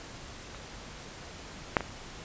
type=clicks; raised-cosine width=0.5 ms; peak=-30 / -6 / -19 dBFS; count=3; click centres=0.547 / 1.768 / 1.807 s; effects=pink hiss -45 dBFS RMS until 2.24 s + resampled to 16000 Hz